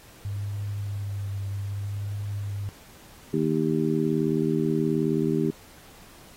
sine tone with vibrato, 100.4 Hz, G2, 42 cents sharp, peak -28 dBFS, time 0.25-2.69 s, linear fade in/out 0 ms, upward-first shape triangle, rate 0.64 Hz, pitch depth 30 cents each way
harmonic tone, 78.8 Hz, D#2, 23 cents sharp, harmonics 2 / 3 / 4 / 5, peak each -27 / -27 / -27 / -27 dBFS, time 3.33-5.51 s, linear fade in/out 10 ms
effects pink hiss -51 dBFS RMS until 6.36 s + AAC 48 kbps

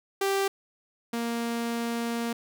sawtooth tone pair in turn, 392 / 233.6 Hz, G4 / A#3, 0 / +4 cents, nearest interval major sixth, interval 896 cents, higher first, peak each -20 / -24 dBFS, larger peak first, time 0.21-0.48 / 1.13-2.33 s, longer second, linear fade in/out 5 ms, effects none

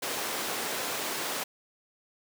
pink high-pass noise, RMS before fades -33 dBFS, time 0.02-1.44 s, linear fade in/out 10 ms, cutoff 370 Hz, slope 12 dB/octave, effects none

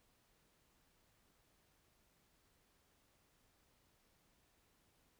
silence, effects pink hiss -75 dBFS RMS until 5.19 s

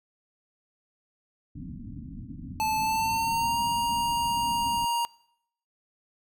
white low-pass noise, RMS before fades -40 dBFS, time 1.55-4.85 s, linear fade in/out 5 ms, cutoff 290 Hz, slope 96 dB/octave
square tone with pitch glide, 873 to 941.1 Hz, A5 to A#5, -14 to +16 cents, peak -25 dBFS, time 2.6-5.05 s, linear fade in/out 0 ms, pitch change +130 cents, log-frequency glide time 2.79-3.62 s
effects noise-tail reverb RT60 0.7 s tail -23 dB re dry

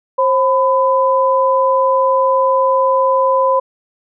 sine tone pair together, 532 / 1004.3 Hz, C5 / B5, +29 / +29 cents, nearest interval major seventh, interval 1100 cents, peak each -13 dBFS, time 0.18-3.6 s, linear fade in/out 10 ms, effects none

